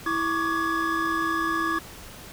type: tone cluster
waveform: triangle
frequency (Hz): 328.4 / 1123 / 1183 / 1678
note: E4 / C#6 / D6 / G#6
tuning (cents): -6 / +22 / +12 / +17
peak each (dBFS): -27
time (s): 0.06-1.79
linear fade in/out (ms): 5
effects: pink hiss -43 dBFS RMS until 2.32 s